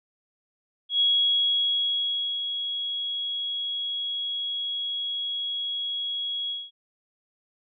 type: tone with ADSR envelope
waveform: sine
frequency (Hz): 3324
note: G#7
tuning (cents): +1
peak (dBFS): -18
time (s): 0.89-6.71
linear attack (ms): 110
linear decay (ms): 1400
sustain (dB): -9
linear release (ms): 210
effects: none